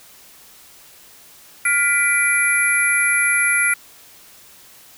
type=tone cluster; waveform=sine; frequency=1409 / 1984 / 2347 / 11050 Hz; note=F6 / B6 / D7 / F9; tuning=+15 / +7 / -2 / -20 cents; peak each=-20 dBFS; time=1.65-3.74 s; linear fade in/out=5 ms; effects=white hiss -46 dBFS RMS until 4.97 s